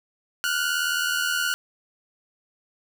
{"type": "tone pair together", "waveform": "sawtooth", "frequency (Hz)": [1414, 1493.1], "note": ["F6", "F#6"], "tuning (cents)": [21, 15], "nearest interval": "minor second", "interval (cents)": 94, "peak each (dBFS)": -22, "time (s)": [0.44, 1.54], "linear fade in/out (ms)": 0, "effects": []}